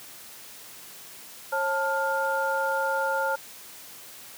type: tone cluster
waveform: sine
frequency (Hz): 542 / 885 / 1407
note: C#5 / A5 / F6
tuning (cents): -39 / +10 / +12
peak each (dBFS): -28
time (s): 1.52-3.36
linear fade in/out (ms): 10
effects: white hiss -45 dBFS RMS until 4.37 s + high-pass 100 Hz 12 dB/octave